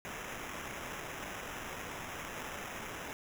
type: noise with sample-and-hold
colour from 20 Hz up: violet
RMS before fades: -43 dBFS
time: 0.05-3.13 s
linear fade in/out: 0 ms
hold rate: 4410 Hz
effects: none